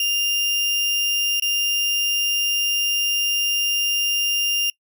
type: tone with dropouts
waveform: 35% pulse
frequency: 2800 Hz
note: F7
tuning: 4 cents sharp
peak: -17 dBFS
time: 0-4.7 s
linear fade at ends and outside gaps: 2 ms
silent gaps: 1.399-1.422 s
effects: noise-tail reverb RT60 0.1 s tail -24 dB re dry